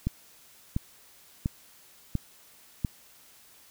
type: click train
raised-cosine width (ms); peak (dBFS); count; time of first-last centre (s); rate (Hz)
5; -14; 5; 0.07-2.848; 1.44
effects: white hiss -56 dBFS RMS until 3.7 s